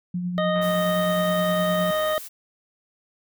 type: tone with tremolo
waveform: sine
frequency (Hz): 178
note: F3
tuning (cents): +33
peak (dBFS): -23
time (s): 0.14-1.91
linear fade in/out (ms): 5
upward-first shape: sine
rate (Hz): 9.7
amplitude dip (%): 35
type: harmonic tone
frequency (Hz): 620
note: D#5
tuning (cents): -6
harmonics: 1 / 2 / 3 / 5 / 6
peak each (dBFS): -22 / -28 / -32 / -36 / -38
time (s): 0.38-2.18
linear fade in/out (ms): 0
type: click train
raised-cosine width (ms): 0.5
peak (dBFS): -25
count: 171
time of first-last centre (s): 0.56-2.134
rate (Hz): 108
type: noise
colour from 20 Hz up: blue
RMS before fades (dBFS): -38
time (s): 0.61-2.29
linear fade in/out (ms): 20
effects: none